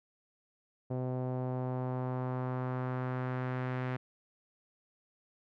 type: tone with low-pass filter sweep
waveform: sawtooth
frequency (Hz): 127.5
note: C3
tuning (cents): -44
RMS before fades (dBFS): -35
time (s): 0.9-3.97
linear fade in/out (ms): 10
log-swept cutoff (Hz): 610 to 2000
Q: 1.5
effects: none